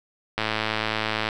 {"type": "click train", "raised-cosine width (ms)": 0.3, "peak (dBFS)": -8, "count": 100, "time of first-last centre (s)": [0.38, 1.288], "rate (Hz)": 109, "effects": []}